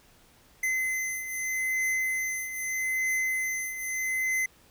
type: beating tone pair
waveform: square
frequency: 2049 / 2049.8 Hz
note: C7 / C7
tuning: -37 / -36 cents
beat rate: 0.8 Hz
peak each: -35 / -29 dBFS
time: 0.63-4.46 s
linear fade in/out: 5 ms
effects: pink hiss -59 dBFS RMS until 4.7 s